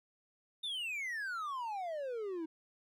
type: exponential sweep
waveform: triangle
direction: down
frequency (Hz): 3681 to 311.1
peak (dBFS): -35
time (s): 0.63-2.46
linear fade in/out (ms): 10
effects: none